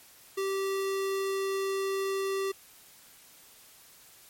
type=tone; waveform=square; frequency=388.9 Hz; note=G4; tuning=14 cents flat; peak=-29 dBFS; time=0.37-2.52 s; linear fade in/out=10 ms; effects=white hiss -55 dBFS RMS until 4.29 s + MP3 64 kbps